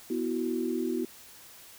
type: chord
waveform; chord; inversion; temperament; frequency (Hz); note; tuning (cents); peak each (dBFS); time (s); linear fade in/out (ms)
sine; B suspended fourth; none; just; 246.9 / 329.3 / 370.4; B3 / E4 / F#4; 0 / -2 / +2; -32; 0.1-1.05; 5
effects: white hiss -51 dBFS RMS until 1.78 s

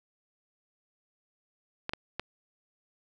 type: clicks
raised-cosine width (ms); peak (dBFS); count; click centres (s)
0.3; -16; 3; 1.894 / 1.935 / 2.196
effects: none

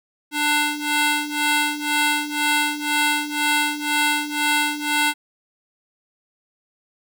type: ring-modulated tone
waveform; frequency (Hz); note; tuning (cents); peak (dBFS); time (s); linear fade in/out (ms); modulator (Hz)
10% pulse; 594; D5; +20; -8; 0.31-5.14; 50; 298
effects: none

